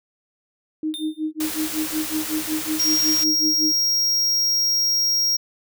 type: tone with tremolo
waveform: sine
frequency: 311.1 Hz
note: D#4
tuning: in tune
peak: -20 dBFS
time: 0.83-3.72 s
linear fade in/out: 2 ms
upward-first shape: sine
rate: 5.4 Hz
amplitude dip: 100%
type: tone with exponential decay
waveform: square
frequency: 3621 Hz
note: A7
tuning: 49 cents sharp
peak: -27 dBFS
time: 0.94-1.31 s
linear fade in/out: 0 ms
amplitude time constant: 79 ms
type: noise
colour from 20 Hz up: white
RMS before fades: -29 dBFS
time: 1.4-3.24 s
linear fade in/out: 5 ms
type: tone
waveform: square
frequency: 5600 Hz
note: F8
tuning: 4 cents sharp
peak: -18 dBFS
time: 2.79-5.37 s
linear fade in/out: 10 ms
effects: none